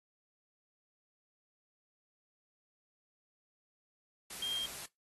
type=tone in noise; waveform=sine; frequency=3204 Hz; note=G7; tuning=37 cents sharp; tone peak=-33 dBFS; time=4.42-4.66 s; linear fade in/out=5 ms; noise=white; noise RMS=-45 dBFS; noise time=4.3-4.86 s; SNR=+9 dB; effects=noise-tail reverb RT60 0.2 s tail -24 dB re dry + AAC 32 kbps